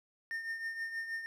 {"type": "tone with tremolo", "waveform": "triangle", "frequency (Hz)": 1819, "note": "A#6", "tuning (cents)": -43, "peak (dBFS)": -32, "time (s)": [0.31, 1.26], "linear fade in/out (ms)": 0, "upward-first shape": "triangle", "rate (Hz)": 6.3, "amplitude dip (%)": 65, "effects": []}